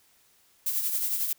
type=noise with tremolo; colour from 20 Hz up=violet; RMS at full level=-26 dBFS; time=0.66-1.33 s; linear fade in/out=5 ms; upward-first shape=triangle; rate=11 Hz; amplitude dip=55%; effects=white hiss -63 dBFS RMS until 1.38 s